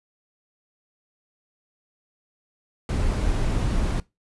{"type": "noise", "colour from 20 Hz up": "brown", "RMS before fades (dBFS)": -23, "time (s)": [2.89, 4], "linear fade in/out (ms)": 2, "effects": ["noise-tail reverb RT60 0.2 s tail -20 dB re dry", "resampled to 24000 Hz"]}